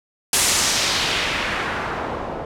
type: noise with low-pass filter sweep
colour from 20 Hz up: white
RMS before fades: -22 dBFS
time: 0.33-2.45 s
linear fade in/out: 2 ms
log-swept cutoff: 10000 to 630 Hz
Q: 1.2
effects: none